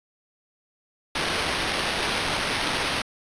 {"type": "noise with sample-and-hold", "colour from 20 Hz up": "violet", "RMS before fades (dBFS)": -26, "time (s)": [1.15, 3.02], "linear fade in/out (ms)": 5, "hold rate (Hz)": 7350, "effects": ["resampled to 22050 Hz"]}